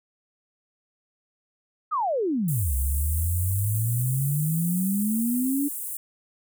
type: exponential two-way sweep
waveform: sine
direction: down then up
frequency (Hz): 1318.5 to 64.3 to 291.5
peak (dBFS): -22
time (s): 1.91-5.69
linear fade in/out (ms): 20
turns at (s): 2.74
type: high-pass noise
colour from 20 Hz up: pink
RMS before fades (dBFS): -33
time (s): 2.48-5.97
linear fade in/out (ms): 2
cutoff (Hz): 8400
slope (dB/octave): 48
effects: none